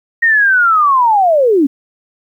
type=linear sweep; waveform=sine; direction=down; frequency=1876 to 256.9 Hz; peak=-7 dBFS; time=0.22-1.67 s; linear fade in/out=10 ms; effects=8-bit